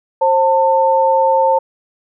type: tone pair together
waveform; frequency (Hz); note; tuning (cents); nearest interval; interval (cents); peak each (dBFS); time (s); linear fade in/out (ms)
sine; 532.2 / 895; C5 / A5; +29 / +29; major sixth; 900; -13 / -12; 0.21-1.59; 10
effects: none